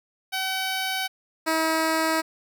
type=tone pair in turn; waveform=10% pulse; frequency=760 / 320.7 Hz; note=F#5 / E4; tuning=+46 / -48 cents; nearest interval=octave + minor third; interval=1494 cents; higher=first; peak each=-17 / -13 dBFS; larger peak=second; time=0.32-1.08 / 1.46-2.22 s; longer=neither; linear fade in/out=20 ms; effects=none